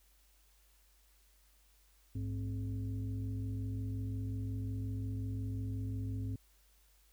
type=tone with frequency modulation; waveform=sine; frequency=103.3 Hz; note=G#2; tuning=9 cents flat; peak=-35 dBFS; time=2.15-6.36 s; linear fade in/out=5 ms; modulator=161 Hz; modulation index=0.78; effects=added 50 Hz sine -66 dBFS peak until 7.12 s + white hiss -70 dBFS RMS until 7.12 s